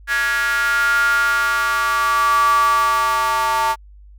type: tone with high-pass filter sweep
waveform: square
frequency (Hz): 128.1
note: C3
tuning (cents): -36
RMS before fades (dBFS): -17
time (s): 0.07-3.76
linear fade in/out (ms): 50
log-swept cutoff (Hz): 1600 to 970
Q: 9.6
effects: added 50 Hz sine -40 dBFS peak until 4.18 s